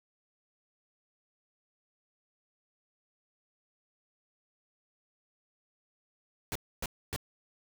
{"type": "noise bursts", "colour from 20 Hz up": "pink", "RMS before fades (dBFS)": -35, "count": 3, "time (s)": [6.52, 7.162], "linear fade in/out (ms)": 0, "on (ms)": 34, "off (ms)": 270, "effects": []}